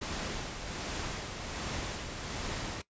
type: noise with tremolo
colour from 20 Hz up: pink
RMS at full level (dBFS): -36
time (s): 0.01-2.82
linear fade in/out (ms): 10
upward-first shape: sine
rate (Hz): 1.3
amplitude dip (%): 40
effects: noise-tail reverb RT60 0.1 s tail -18 dB re dry + resampled to 16000 Hz